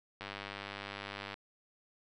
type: click train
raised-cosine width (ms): 0.3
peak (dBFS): -25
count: 114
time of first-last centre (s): 0.21-1.341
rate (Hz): 99.9
effects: none